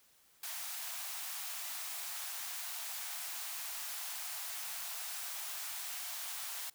white high-pass noise, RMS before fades -42 dBFS, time 0.43-6.7 s, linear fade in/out 5 ms, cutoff 640 Hz, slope 96 dB/octave, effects white hiss -67 dBFS RMS until 6.74 s

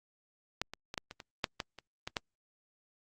clicks, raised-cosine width 0.2 ms, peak -14 / -25 / -22 / -17 / -26 / -27 / -11 / -16 / -29 / -19 / -14 dBFS, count 11, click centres 0.616 / 0.736 / 0.941 / 0.978 / 1.111 / 1.202 / 1.442 / 1.602 / 1.787 / 2.075 / 2.168 s, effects Opus 48 kbps

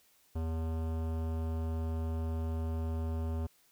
sine tone with hard clipping, 80.9 Hz, E2, 32 cents flat, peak -34 dBFS, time 0.35-3.47 s, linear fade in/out 10 ms, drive 18 dB, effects white hiss -67 dBFS RMS until 3.71 s

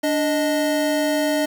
square tone pair together, 292.6 / 620 Hz, D4 / D#5, -6 / -6 cents, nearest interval octave + minor second, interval 1300 cents, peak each -22 dBFS, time 0.03-1.46 s, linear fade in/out 10 ms, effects 7-bit

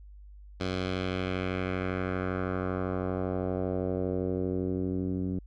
10% pulse tone with low-pass filter sweep, 92.6 Hz, F#2, 2 cents sharp, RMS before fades -31 dBFS, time 0.6-5.39 s, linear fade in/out 5 ms, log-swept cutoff 4400 to 240 Hz, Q 1.6, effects added 50 Hz sine -46 dBFS peak until 5.46 s

